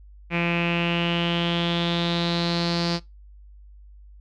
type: tone with low-pass filter sweep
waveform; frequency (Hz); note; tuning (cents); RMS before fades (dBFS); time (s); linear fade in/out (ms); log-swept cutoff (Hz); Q
sawtooth; 171; F3; -36; -24; 0.3-3; 50; 2400 to 4700; 6.6
effects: noise-tail reverb RT60 0.2 s tail -22 dB re dry + added 50 Hz sine -44 dBFS peak until 4.2 s